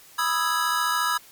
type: chord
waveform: square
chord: E major seventh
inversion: second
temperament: equal with one note detuned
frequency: 983.8 / 1244.5 / 1318.5 / 1661.2 Hz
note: B5 / D#6 / E6 / G#6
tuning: -7 / 0 / 0 / 0 cents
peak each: -28 dBFS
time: 0.18-1.18 s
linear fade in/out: 10 ms
effects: white hiss -50 dBFS RMS until 1.31 s + MP3 96 kbps